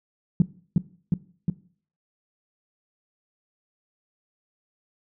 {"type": "tone with echo", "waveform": "sine", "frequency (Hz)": 172.4, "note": "F3", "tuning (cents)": -22, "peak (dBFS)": -12, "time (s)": [0.4, 0.42], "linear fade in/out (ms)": 2, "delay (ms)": 360, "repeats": 3, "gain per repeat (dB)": -2, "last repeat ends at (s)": 1.5, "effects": ["noise-tail reverb RT60 0.5 s tail -19 dB re dry"]}